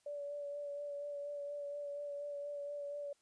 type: tone with vibrato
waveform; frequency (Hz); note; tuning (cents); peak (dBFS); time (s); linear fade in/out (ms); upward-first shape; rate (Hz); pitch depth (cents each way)
sine; 576; D5; -34; -40; 0.06-3.13; 5; sine; 4.2; 19
effects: white hiss -75 dBFS RMS until 3.21 s + resampled to 22050 Hz